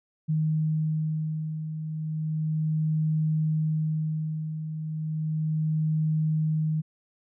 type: beating tone pair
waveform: sine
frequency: 155.8 / 156.14 Hz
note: D#3 / D#3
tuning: +3 / +6 cents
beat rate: 0.34 Hz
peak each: -32 / -25 dBFS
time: 0.28-6.82 s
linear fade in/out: 20 ms
effects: none